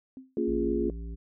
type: tone with exponential decay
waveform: sine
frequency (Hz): 261.6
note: C4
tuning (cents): 0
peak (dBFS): -37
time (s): 0.17-0.37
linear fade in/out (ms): 1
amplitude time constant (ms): 43
type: chord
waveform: sine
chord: Bb minor seventh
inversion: none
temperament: equal with one note detuned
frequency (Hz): 230.3 / 277.2 / 349.2 / 415.3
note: Bb3 / Db4 / F4 / Ab4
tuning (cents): -21 / 0 / 0 / 0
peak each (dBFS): -31 / -32 / -29 / -31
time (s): 0.37-0.9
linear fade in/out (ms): 2
type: harmonic tone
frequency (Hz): 56.2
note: A1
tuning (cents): +37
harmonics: 1 / 3 / 5 / 7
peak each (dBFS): -35 / -45 / -49 / -52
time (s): 0.47-1.16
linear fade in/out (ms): 20
effects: none